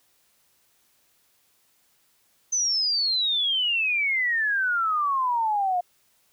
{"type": "exponential sweep", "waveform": "sine", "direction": "down", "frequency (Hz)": [6190, 701], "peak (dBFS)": -21, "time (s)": [2.52, 5.81], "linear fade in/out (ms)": 10, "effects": ["white hiss -65 dBFS RMS until 6.32 s"]}